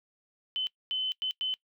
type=tone bursts at uneven times; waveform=sine; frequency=3042 Hz; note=F#7; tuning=47 cents sharp; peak=-28 dBFS; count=4; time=0.56-0.67 / 0.91-1.12 / 1.22-1.31 / 1.41-1.54 s; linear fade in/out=0 ms; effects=noise-tail reverb RT60 0.1 s tail -21 dB re dry

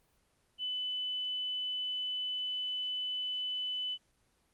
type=tone; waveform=sine; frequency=3000 Hz; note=F#7; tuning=23 cents sharp; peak=-33 dBFS; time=0.58-3.98 s; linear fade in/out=50 ms; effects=pink hiss -72 dBFS RMS until 4.53 s + Opus 24 kbps

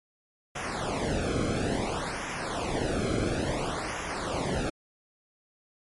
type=noise with flanger; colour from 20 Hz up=brown; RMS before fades=-30 dBFS; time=0.55-4.7 s; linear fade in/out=10 ms; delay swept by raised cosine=0.23 to 1.1 ms; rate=0.58 Hz; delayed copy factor=-0.95; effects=MP3 48 kbps

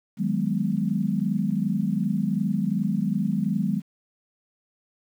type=chord; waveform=sine; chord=G# minor seventh; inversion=second; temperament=equal; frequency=155.56 / 185 / 207.7 / 246.9 Hz; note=D#3 / F#3 / G#3 / B3; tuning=0 / 0 / 0 / 0 cents; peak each=-30 / -26 / -25 / -31 dBFS; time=0.17-3.82 s; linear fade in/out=50 ms; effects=9-bit

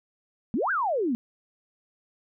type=exponential two-way sweep; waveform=sine; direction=up then down; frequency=196 to 1661.2 to 222 Hz; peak=-23 dBFS; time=0.54-1.15 s; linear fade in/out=0 ms; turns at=0.71 s; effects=none

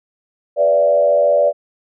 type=tone with frequency modulation; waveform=sine; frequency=582 Hz; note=D5; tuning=16 cents flat; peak=-10 dBFS; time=0.56-1.53 s; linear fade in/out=50 ms; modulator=86 Hz; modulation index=0.82; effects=none

